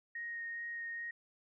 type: tone with vibrato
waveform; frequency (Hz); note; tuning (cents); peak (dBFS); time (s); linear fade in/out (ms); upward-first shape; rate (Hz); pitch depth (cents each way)
sine; 1864.7; A#6; 0; -39; 0.15-1.11; 5; sine; 2.4; 9
effects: none